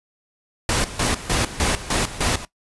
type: noise with tremolo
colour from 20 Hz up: pink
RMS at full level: -20 dBFS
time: 0.69-2.45 s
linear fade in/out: 2 ms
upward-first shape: square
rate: 3.3 Hz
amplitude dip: 80%
effects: noise-tail reverb RT60 0.1 s tail -17 dB re dry + resampled to 24000 Hz